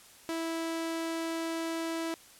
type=tone; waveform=sawtooth; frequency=328.5 Hz; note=E4; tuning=6 cents flat; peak=-28 dBFS; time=0.29-2.14 s; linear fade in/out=0 ms; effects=white hiss -55 dBFS RMS until 2.39 s + low-pass 12000 Hz 12 dB/octave